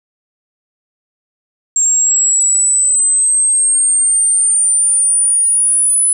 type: exponential sweep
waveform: sine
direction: up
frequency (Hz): 7459 to 10040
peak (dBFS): -9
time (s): 1.76-6.13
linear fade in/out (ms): 2
effects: none